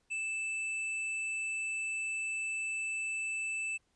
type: tone with tanh clipping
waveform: sine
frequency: 2637 Hz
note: E7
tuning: in tune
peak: -35 dBFS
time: 0.1-3.78 s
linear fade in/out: 20 ms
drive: 13 dB
effects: pink hiss -75 dBFS RMS until 3.95 s + resampled to 22050 Hz